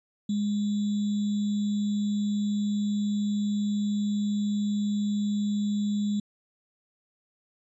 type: tone with sample-and-hold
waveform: sine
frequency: 206.4 Hz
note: G#3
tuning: 10 cents flat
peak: -24 dBFS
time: 0.29-6.2 s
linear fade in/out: 5 ms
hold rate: 3675 Hz
effects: resampled to 22050 Hz